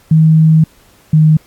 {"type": "tone pair in turn", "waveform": "sine", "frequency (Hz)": [158.5, 155.6], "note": ["D#3", "D#3"], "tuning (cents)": [32, 0], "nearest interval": "unison", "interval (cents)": 32, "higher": "first", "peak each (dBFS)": -4, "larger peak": "neither", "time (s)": [[0.11, 0.64], [1.13, 1.37]], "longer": "first", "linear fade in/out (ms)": 5, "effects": ["pink hiss -48 dBFS RMS until 1.46 s", "AAC 64 kbps"]}